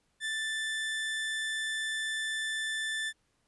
30% pulse tone, 1764 Hz, A6, 4 cents sharp, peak -29 dBFS, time 0.2-3.13 s, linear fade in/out 50 ms, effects pink hiss -74 dBFS RMS until 3.47 s + resampled to 24000 Hz

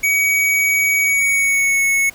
square tone with pitch glide, 2260 to 2202 Hz, C#7 to C#7, +33 to -12 cents, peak -14 dBFS, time 0.03-2.1 s, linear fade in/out 10 ms, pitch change -45 cents, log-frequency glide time 1.01-1.84 s, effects pink hiss -43 dBFS RMS until 2.14 s

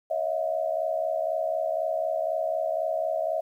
sine tone cluster, 562 / 644 / 708 Hz, C#5 / E5 / F5, +24 / -41 / +23 cents, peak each -33 / -26 / -32 dBFS, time 0.1-3.41 s, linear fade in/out 10 ms, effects 10-bit

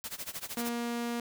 white noise with tremolo, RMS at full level -37 dBFS, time 0.04-0.69 s, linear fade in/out 0 ms, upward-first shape sine, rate 13 Hz, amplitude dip 90%
sawtooth tone, 236.8 Hz, A#3, 27 cents sharp, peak -28 dBFS, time 0.57-1.2 s, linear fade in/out 2 ms
effects none

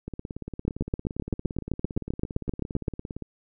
two click trains, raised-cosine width 3 ms, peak -21 / -12 dBFS, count 56 / 18, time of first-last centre 0.08-3.223 / 0.68-2.882 s, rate 17.5 / 7.72 Hz, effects none

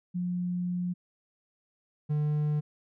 sine / triangle tone pair in turn, 178.2 / 149.85 Hz, F3 / D3, +35 / +35 cents, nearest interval minor third, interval 300 cents, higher first, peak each -28 / -23 dBFS, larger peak second, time 0.14-0.94 / 2.09-2.61 s, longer first, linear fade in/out 20 ms, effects none

